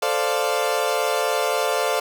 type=chord; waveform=30% pulse; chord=D minor seventh; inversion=second; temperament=equal; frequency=440 / 523.3 / 587.3 / 698.5 Hz; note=A4 / C5 / D5 / F5; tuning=0 / 0 / 0 / 0 cents; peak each=-23 dBFS; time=0.02-2 s; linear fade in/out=5 ms; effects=none